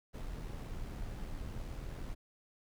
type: noise with amplitude modulation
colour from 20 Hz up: brown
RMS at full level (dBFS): -40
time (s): 0.13-2.15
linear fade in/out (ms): 20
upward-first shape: sine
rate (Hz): 79.7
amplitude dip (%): 40
effects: none